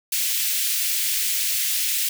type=high-pass noise; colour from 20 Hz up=white; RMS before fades=-23 dBFS; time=0.12-2.09 s; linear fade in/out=5 ms; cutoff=2100 Hz; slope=24 dB/octave; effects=none